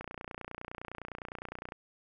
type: click train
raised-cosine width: 0.5 ms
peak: -25 dBFS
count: 52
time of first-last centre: 0.01-1.721 s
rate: 29.8 Hz
effects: none